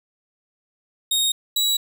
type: tone pair in turn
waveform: sawtooth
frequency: 3729 / 3899 Hz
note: A#7 / B7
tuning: 0 / -23 cents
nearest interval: minor second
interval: 77 cents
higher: second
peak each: -15 dBFS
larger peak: neither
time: 1.11-1.32 / 1.56-1.77 s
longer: neither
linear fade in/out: 5 ms
effects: none